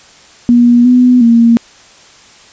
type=tone with pitch steps; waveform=sine; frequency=240.2 / 248.9 / 232.4 Hz; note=B3 / B3 / A#3; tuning=-48 / +14 / -5 cents; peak=-3 dBFS; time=0.49-1.57 s; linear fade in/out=0 ms; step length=360 ms; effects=white hiss -40 dBFS RMS until 2.52 s + resampled to 16000 Hz